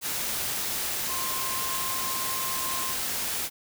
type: tone in noise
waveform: sine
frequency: 1054 Hz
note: C6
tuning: 12 cents sharp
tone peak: -34 dBFS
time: 1.07-2.96 s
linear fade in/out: 50 ms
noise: white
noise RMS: -30 dBFS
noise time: 0.01-3.5 s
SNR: -7 dB
effects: none